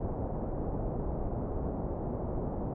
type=low-pass noise; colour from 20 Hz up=pink; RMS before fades=-34 dBFS; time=0-2.74 s; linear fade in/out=10 ms; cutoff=770 Hz; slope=24 dB/octave; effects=none